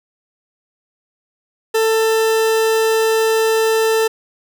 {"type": "tone", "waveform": "40% pulse", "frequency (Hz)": 444.5, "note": "A4", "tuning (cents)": 18, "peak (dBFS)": -12, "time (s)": [1.74, 4.08], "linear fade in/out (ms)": 10, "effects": []}